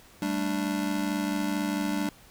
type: chord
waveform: square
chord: G suspended second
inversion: none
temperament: just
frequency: 196 / 220.5 / 294 Hz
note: G3 / A3 / D4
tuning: 0 / +4 / +2 cents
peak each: -32 / -35 / -30 dBFS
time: 0.22-2.09 s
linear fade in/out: 2 ms
effects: pink hiss -54 dBFS RMS until 2.3 s